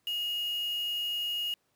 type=tone with quantisation; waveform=sine; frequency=2868 Hz; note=F7; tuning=45 cents sharp; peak=-30 dBFS; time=0.07-1.54 s; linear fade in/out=2 ms; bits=7; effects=pink hiss -74 dBFS RMS until 1.75 s + high-pass 100 Hz 12 dB/octave